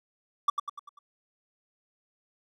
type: tone with echo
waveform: triangle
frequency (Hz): 1158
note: D6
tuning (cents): -25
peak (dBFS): -17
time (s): 0.48-0.5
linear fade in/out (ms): 5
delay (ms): 98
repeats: 5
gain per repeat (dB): -6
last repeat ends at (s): 0.99
effects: none